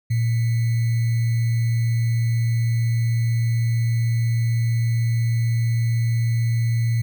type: tone with sample-and-hold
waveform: sine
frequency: 115.8 Hz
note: A#2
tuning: 11 cents flat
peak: -17 dBFS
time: 0.1-7.02 s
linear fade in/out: 10 ms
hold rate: 2100 Hz
effects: none